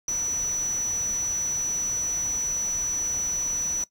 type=tone in noise; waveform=sine; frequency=5920 Hz; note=F#8; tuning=in tune; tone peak=-24 dBFS; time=0.08-3.84 s; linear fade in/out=2 ms; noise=pink; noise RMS=-41 dBFS; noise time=0.08-3.84 s; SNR=+14 dB; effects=noise-tail reverb RT60 0.1 s tail -18 dB re dry